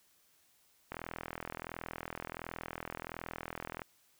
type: click train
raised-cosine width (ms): 0.5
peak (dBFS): -24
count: 121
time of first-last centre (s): 0.92-3.819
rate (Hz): 41.4
effects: white hiss -69 dBFS RMS until 4.19 s